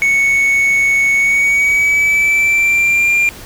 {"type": "tone with pitch glide", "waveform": "triangle", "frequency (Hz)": [2217, 2390], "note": ["C#7", "D7"], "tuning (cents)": [0, 30], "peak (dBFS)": -8, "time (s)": [0.02, 3.29], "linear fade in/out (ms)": 0, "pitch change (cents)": 130, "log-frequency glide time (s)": [1.15, 3.1], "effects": ["pink hiss -34 dBFS RMS until 3.45 s"]}